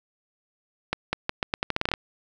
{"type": "accelerating click train", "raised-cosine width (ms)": 0.3, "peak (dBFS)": -8, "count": 13, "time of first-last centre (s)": [0.93, 1.938], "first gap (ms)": 200, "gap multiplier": 0.82, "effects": []}